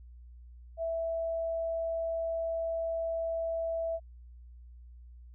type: tone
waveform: sine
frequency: 659.3 Hz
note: E5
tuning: in tune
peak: -30 dBFS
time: 0.77-4 s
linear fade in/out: 50 ms
effects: added 60 Hz sine -48 dBFS peak until 5.34 s